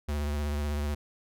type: tone with vibrato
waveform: square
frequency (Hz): 73.4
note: D2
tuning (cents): 0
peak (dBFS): -29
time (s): 0.08-0.95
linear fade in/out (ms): 10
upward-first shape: triangle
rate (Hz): 16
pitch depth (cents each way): 43
effects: none